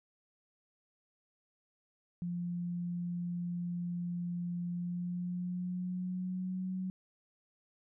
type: tone with pitch glide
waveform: sine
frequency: 174.7 to 186.16 Hz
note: F3 to F#3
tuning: +1 to +11 cents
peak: -34 dBFS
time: 2.22-6.9 s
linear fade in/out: 0 ms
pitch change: +110 cents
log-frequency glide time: 4.71-6.73 s
effects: none